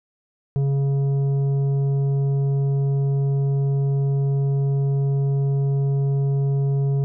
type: tone with tanh clipping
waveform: triangle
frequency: 138.59 Hz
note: C#3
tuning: in tune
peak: -19 dBFS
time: 0.56-7.04 s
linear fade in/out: 0 ms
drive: 12 dB
effects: none